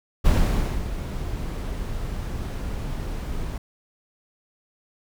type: noise with ADSR envelope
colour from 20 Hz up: brown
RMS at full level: -17 dBFS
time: 0.24-3.58 s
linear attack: 22 ms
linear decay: 560 ms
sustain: -12 dB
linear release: 4 ms
effects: none